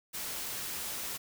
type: noise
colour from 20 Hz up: white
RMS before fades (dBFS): -38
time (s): 0.13-1.18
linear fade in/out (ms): 20
effects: none